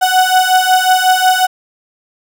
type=beating tone pair; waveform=35% pulse; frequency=740 / 745.5 Hz; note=F#5 / F#5; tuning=0 / +13 cents; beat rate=5.5 Hz; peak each=-10 dBFS; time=0.01-1.47 s; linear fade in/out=20 ms; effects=none